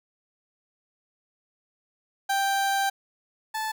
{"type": "tone pair in turn", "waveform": "30% pulse", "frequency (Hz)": [786, 873.3], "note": ["G5", "A5"], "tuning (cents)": [4, -13], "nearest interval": "major second", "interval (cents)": 183, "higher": "second", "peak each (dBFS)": [-20, -25], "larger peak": "first", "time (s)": [[2.29, 2.9], [3.54, 3.72]], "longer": "first", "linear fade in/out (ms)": 10, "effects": []}